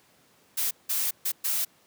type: noise bursts at uneven times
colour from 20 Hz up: blue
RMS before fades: -27 dBFS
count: 4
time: 0.57-0.71 / 0.89-1.11 / 1.25-1.32 / 1.44-1.65 s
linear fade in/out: 10 ms
effects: pink hiss -61 dBFS RMS until 1.86 s + high-pass 150 Hz 12 dB/octave